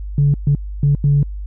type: tone bursts at uneven times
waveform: sine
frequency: 142.8 Hz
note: D3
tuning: 48 cents flat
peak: -9 dBFS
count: 4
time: 0.18-0.34 / 0.47-0.55 / 0.83-0.95 / 1.04-1.23 s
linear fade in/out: 2 ms
effects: tanh soft clip ceiling -6 dBFS + added 50 Hz sine -24 dBFS peak until 1.46 s